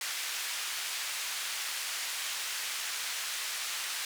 pink band-pass noise, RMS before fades -36 dBFS, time 0.01-4.05 s, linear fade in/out 2 ms, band 1800 to 11000 Hz, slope 12 dB/octave, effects none

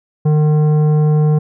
sine tone with tanh clipping, 151.9 Hz, D#3, 41 cents flat, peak -11 dBFS, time 0.25-1.39 s, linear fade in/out 10 ms, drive 11 dB, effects none

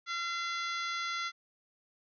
harmonic tone, 684 Hz, F5, 36 cents flat, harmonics 2 / 3 / 4 / 5 / 6 / 7 / 8 / 9, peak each -36 / -38 / -50 / -42 / -45 / -47 / -56 / -49 dBFS, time 0.06-1.32 s, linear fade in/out 50 ms, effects none

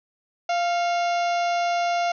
harmonic tone with a mistuned harmonic, 694 Hz, F5, 11 cents flat, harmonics 1 / 2 / 3 / 4 / 5 / 6 / 7 / 8 / 9, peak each -21 / -32 / -34 / -36 / -41 / -42 / -43 / -42 / -44 dBFS, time 0.49-2.12 s, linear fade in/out 5 ms, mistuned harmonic 3, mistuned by +68 cents, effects none

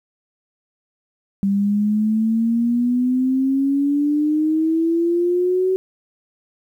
sine exponential sweep, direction up, 196 to 378.3 Hz, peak -15 dBFS, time 1.43-5.76 s, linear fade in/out 0 ms, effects 9-bit

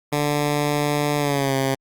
10% pulse tone with pitch glide, 146.83 to 134.64 Hz, D3 to C3, 0 to +50 cents, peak -11 dBFS, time 0.12-1.75 s, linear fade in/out 10 ms, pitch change -150 cents, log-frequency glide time 1.18-1.55 s, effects Opus 48 kbps

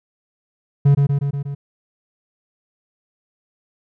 triangle tone with echo, 141.1 Hz, C#3, 31 cents sharp, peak -7 dBFS, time 0.85-0.95 s, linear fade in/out 10 ms, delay 120 ms, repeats 5, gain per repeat -3 dB, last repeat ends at 1.55 s, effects none

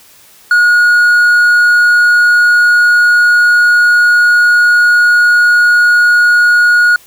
triangle tone, 1445 Hz, F#6, 41 cents flat, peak -3 dBFS, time 0.51-6.96 s, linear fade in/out 2 ms, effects white hiss -42 dBFS RMS until 7.06 s

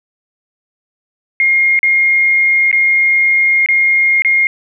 sine tone with dropouts, 2134 Hz, C7, 34 cents sharp, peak -8 dBFS, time 1.4-4.47 s, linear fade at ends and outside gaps 1 ms, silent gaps 1.791-1.83 / 2.714-2.728 / 3.661-3.687 / 4.221-4.248 s, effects none

